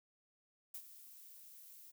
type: noise with ADSR envelope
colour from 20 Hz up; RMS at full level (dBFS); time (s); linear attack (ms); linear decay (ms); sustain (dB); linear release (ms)
violet; -45; 0.74-1.92; 6; 69; -12; 23
effects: none